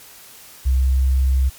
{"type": "tone with pitch glide", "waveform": "sine", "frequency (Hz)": [65, 65.79], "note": ["C2", "C2"], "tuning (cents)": [-11, 10], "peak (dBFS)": -13, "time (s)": [0.65, 1.5], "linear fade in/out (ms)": 20, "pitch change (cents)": 21, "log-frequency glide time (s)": [0.76, 1.06], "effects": ["white hiss -43 dBFS RMS until 1.58 s", "MP3 96 kbps"]}